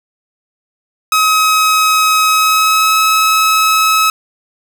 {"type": "tone with pitch glide", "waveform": "sawtooth", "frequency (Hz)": [1273, 1287.8], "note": ["D#6", "E6"], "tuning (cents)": [39, -41], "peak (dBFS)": -5, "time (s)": [1.12, 4.1], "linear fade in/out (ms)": 2, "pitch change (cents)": 20, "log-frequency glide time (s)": [2.24, 2.99], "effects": []}